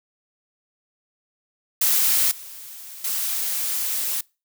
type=noise with level steps; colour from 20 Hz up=blue; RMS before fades=-19 / -39 / -25 dBFS; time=1.81-4.21 s; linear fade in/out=5 ms; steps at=2.31 / 3.04 s; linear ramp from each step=5 ms; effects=noise-tail reverb RT60 0.3 s tail -25 dB re dry